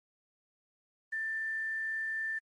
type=tone with quantisation; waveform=sine; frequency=1778 Hz; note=A6; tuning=18 cents sharp; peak=-32 dBFS; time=1.12-2.39 s; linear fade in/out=10 ms; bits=10; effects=MP3 48 kbps